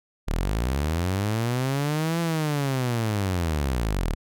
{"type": "linear two-way sweep", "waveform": "sawtooth", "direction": "up then down", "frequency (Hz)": [34.64, 170, 34.64], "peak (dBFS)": -19, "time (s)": [0.27, 4.15], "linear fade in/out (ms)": 20, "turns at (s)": 2.2, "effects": []}